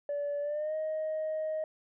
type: tone with pitch glide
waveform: sine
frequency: 577 to 625.6 Hz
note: D5 to D#5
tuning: -31 to +9 cents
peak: -29 dBFS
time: 0.09-1.64 s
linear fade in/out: 2 ms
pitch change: +140 cents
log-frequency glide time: 0.41-0.75 s
effects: tanh soft clip ceiling -28 dBFS